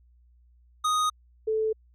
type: tone pair in turn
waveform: square / sine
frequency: 1244.5 / 437.5 Hz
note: D#6 / A4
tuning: 0 / -10 cents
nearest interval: octave + tritone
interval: 1810 cents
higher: first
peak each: -23 / -23 dBFS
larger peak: neither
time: 0.84-1.1 / 1.47-1.73 s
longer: neither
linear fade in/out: 10 ms
effects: added 60 Hz sine -56 dBFS peak until 1.94 s + low-pass 10000 Hz 12 dB/octave